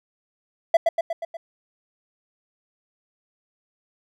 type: tone with echo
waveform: triangle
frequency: 667 Hz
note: E5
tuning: 20 cents sharp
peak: -9 dBFS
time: 0.74-0.77 s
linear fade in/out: 5 ms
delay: 120 ms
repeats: 5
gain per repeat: -4 dB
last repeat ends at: 1.37 s
effects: none